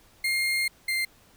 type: tone pair in turn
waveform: 35% pulse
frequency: 2124 / 2096 Hz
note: C7 / C7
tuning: +25 / +2 cents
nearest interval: unison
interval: 23 cents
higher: first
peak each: -22 / -23 dBFS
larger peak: first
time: 0.24-0.68 / 0.88-1.05 s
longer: first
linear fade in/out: 5 ms
effects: pink hiss -58 dBFS RMS until 1.36 s